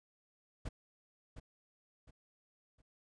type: noise with echo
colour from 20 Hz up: brown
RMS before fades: -39 dBFS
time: 0.65-0.69 s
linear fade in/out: 10 ms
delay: 710 ms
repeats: 3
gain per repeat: -9 dB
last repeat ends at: 2.82 s
effects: resampled to 22050 Hz